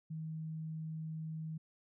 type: tone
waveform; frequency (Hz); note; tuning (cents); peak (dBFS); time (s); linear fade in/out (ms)
sine; 158.6; D#3; +33; -39; 0.1-1.58; 10
effects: none